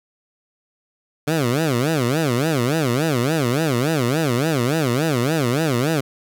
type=tone with vibrato; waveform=15% pulse; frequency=139.3 Hz; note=C#3; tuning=9 cents sharp; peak=-11 dBFS; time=1.27-6.01 s; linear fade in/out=10 ms; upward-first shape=sine; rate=3.5 Hz; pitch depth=290 cents each way; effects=none